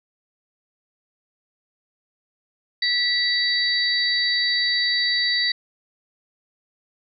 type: tone cluster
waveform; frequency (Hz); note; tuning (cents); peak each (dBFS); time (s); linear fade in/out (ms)
sine; 1956 / 3902 / 4606; B6 / B7 / D8; -17 / -22 / -34; -23; 2.82-5.52; 5
effects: none